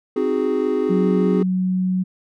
triangle chord, Ab dominant seventh, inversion first, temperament equal, 261.6 / 311.1 / 370 / 415.3 Hz, C4 / Eb4 / Gb4 / Ab4, 0 / 0 / 0 / 0 cents, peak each -22 / -24 / -21 / -19 dBFS, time 0.16-1.43 s, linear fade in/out 5 ms
sine tone, 185 Hz, F#3, in tune, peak -17 dBFS, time 0.89-2.04 s, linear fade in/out 20 ms
effects none

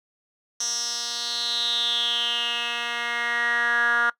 10% pulse tone with band-pass filter sweep, 237.1 Hz, A#3, 30 cents sharp, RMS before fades -25 dBFS, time 0.6-4.1 s, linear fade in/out 5 ms, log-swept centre 5800 to 1500 Hz, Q 7.3, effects noise-tail reverb RT60 0.1 s tail -21 dB re dry

